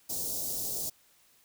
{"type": "band-stop noise", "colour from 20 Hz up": "white", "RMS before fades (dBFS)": -34, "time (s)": [0.09, 0.9], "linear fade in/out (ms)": 10, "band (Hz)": [660, 4900], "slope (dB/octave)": 24, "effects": ["white hiss -64 dBFS RMS until 1.44 s"]}